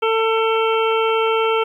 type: harmonic tone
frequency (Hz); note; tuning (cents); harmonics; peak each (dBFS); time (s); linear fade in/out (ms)
447.2; A4; +28; 1 / 2 / 3 / 5 / 6 / 7; -17 / -23 / -22 / -29 / -28 / -29; 0.02-1.64; 10
effects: 9-bit